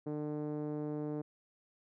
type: tone with low-pass filter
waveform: 5% pulse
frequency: 150 Hz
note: D3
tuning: 37 cents sharp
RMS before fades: -38 dBFS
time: 0.06-1.22 s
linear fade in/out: 10 ms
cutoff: 370 Hz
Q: 1.7
effects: none